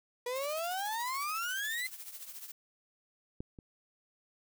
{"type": "exponential sweep", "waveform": "35% pulse", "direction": "up", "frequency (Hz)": [480, 2073], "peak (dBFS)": -32, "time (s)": [0.26, 1.87], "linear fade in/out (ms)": 5}
{"type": "noise with tremolo", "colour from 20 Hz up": "blue", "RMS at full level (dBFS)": -43, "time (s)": [0.35, 2.52], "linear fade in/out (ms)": 10, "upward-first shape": "triangle", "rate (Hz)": 14, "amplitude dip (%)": 75}
{"type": "clicks", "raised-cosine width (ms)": 3, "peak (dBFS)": [-26, -35], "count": 2, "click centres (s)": [3.405, 3.588]}
{"effects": []}